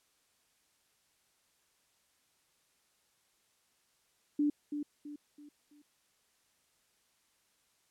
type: tone with echo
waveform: sine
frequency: 293.7 Hz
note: D4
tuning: in tune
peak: -26 dBFS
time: 4.39-4.5 s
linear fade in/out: 5 ms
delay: 330 ms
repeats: 4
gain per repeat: -8 dB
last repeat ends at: 5.82 s
effects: white hiss -73 dBFS RMS until 7.9 s + low-pass 11000 Hz 12 dB/octave